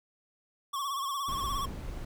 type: tone with vibrato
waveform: square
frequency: 1108.7 Hz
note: C#6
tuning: in tune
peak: -32 dBFS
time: 0.73-1.66 s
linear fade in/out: 10 ms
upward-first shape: sine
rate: 17 Hz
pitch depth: 70 cents each way
type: noise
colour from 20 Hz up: brown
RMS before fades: -38 dBFS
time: 1.28-2.05 s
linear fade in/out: 5 ms
effects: none